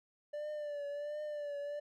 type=tone with vibrato; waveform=triangle; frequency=587.3 Hz; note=D5; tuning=in tune; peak=-36 dBFS; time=0.33-1.8 s; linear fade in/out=10 ms; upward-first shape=triangle; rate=1.4 Hz; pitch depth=54 cents each way; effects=none